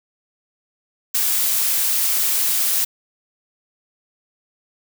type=noise; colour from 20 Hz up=blue; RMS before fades=-19 dBFS; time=1.14-2.85 s; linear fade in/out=10 ms; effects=none